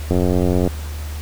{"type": "click train", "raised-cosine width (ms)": 2, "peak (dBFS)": -5, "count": 52, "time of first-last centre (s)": [0.11, 0.675], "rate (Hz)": 90.3, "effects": ["added 75 Hz sine -25 dBFS peak until 1.21 s", "pink hiss -37 dBFS RMS until 1.21 s"]}